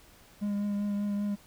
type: tone with vibrato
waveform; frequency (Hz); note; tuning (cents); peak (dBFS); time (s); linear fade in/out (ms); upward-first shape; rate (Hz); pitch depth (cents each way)
triangle; 204.2; G#3; -29; -26; 0.41-1.36; 20; triangle; 5.1; 20
effects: pink hiss -57 dBFS RMS until 1.46 s